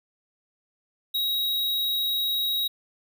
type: tone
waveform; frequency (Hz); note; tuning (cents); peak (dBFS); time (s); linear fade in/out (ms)
square; 3818; A#7; +41; -24; 1.14-2.68; 10
effects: none